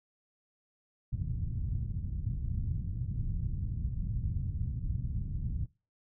white low-pass noise, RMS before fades -34 dBFS, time 1.12-5.66 s, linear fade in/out 10 ms, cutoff 130 Hz, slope 24 dB/octave, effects noise-tail reverb RT60 0.3 s tail -21 dB re dry

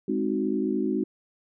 sine chord, Ab dominant seventh, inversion none, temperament equal, 207.7 / 261.6 / 311.1 / 370 Hz, Ab3 / C4 / Eb4 / Gb4, 0 / 0 / 0 / 0 cents, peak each -29 dBFS, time 0.08-1.04 s, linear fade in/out 5 ms, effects none

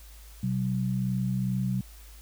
sine tone pair together, 127.58 / 190 Hz, C3 / F#3, -43 / +46 cents, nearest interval perfect fifth, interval 689 cents, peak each -28 dBFS, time 0.43-1.81 s, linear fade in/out 5 ms, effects added 53 Hz sine -46 dBFS peak until 2.21 s + white hiss -54 dBFS RMS until 2.21 s

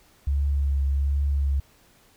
sine tone with vibrato, 69.8 Hz, C#2, 13 cents sharp, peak -20 dBFS, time 0.27-1.6 s, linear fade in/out 5 ms, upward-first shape triangle, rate 1.3 Hz, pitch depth 28 cents each way, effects pink hiss -58 dBFS RMS until 2.16 s

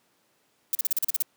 violet noise bursts, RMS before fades -24 dBFS, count 9, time 0.73-1.223 s, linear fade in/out 2 ms, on 21 ms, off 38 ms, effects pink hiss -67 dBFS RMS until 1.36 s + high-pass 200 Hz 12 dB/octave

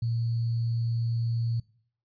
sine tone with sample-and-hold, 116.1 Hz, A#2, 7 cents flat, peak -25 dBFS, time 0.02-1.6 s, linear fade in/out 5 ms, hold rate 4410 Hz, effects noise-tail reverb RT60 0.6 s tail -23 dB re dry + resampled to 11025 Hz

